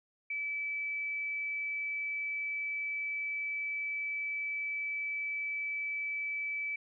sine tone, 2305 Hz, D7, 33 cents flat, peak -33 dBFS, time 0.3-6.76 s, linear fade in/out 5 ms, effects none

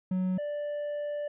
triangle tone pair in turn, 185 / 587.3 Hz, F#3 / D5, 0 / 0 cents, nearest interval octave + minor sixth, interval 2000 cents, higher second, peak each -24 / -29 dBFS, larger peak first, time 0.11-0.38 / 0.38-1.28 s, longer second, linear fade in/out 5 ms, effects resampled to 8000 Hz

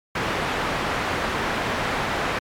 white low-pass noise, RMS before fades -25 dBFS, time 0.15-2.39 s, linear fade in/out 5 ms, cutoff 1700 Hz, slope 12 dB/octave, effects MP3 96 kbps

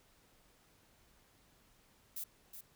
violet noise with echo, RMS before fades -42 dBFS, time 2.16-2.24 s, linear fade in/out 5 ms, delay 370 ms, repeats 1, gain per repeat -8 dB, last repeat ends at 2.61 s, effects pink hiss -68 dBFS RMS until 2.75 s

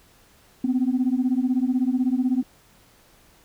sine beating tone pair, 246.9 / 262.9 Hz, B3 / C4, 0 / +8 cents, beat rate 16 Hz, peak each -21 dBFS, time 0.64-2.43 s, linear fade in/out 5 ms, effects tanh soft clip ceiling -14 dBFS + pink hiss -56 dBFS RMS until 3.44 s

